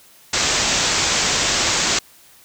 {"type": "low-pass noise", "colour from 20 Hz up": "white", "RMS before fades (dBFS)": -19, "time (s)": [0.33, 1.99], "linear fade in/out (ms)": 5, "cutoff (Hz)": 7700, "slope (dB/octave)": 96, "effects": ["white hiss -49 dBFS RMS until 2.44 s"]}